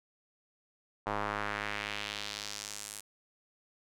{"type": "tone with band-pass filter sweep", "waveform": "square", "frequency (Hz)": 51.91, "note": "G#1", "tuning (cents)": 0, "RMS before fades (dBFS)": -38, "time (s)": [1.06, 3.01], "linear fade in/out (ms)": 10, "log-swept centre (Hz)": [940, 9600], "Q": 1.5, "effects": []}